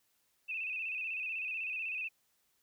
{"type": "tone with vibrato", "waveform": "sine", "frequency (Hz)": 2583, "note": "E7", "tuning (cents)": -36, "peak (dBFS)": -35, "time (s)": [0.48, 2.09], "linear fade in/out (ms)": 20, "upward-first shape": "square", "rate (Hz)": 16, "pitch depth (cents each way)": 56, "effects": ["white hiss -75 dBFS RMS until 2.62 s"]}